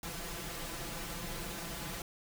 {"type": "noise with comb filter", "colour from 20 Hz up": "pink", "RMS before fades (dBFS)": -41, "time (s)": [0.03, 2.02], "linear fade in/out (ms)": 2, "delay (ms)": 5.9, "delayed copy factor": 0.85, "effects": []}